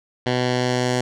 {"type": "tone with low-pass filter sweep", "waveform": "10% pulse", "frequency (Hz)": 124.9, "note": "B2", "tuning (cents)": 20, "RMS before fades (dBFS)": -21, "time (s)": [0.26, 1.01], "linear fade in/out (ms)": 5, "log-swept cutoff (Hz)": [4000, 7100], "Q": 1.4, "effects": []}